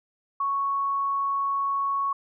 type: tone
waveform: sine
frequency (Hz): 1108.7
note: C#6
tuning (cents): 0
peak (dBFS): -23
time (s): 0.4-2.13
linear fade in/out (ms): 5
effects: none